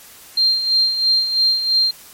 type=tone with tremolo; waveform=sine; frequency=4180 Hz; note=C8; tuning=2 cents flat; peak=-11 dBFS; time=0.37-1.91 s; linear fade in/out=5 ms; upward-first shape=sine; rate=3 Hz; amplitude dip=60%; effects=white hiss -42 dBFS RMS until 2.13 s + MP3 64 kbps